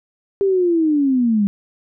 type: linear sweep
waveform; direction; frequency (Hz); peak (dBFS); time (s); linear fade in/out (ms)
sine; down; 400 to 196; -13; 0.41-1.47; 0
effects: none